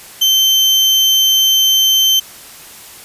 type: tone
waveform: 35% pulse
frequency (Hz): 3101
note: G7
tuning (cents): -19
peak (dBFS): -7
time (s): 0.21-2.2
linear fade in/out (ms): 10
effects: white hiss -36 dBFS RMS until 3.04 s + resampled to 32000 Hz